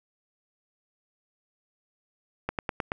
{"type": "slowing click train", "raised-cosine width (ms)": 0.5, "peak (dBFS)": -13, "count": 5, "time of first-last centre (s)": [2.49, 2.919], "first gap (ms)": 98, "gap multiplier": 1.06, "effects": []}